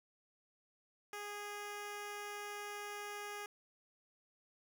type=tone; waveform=10% pulse; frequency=412.3 Hz; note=G#4; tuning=13 cents flat; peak=-35 dBFS; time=1.13-3.46 s; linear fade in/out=2 ms; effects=none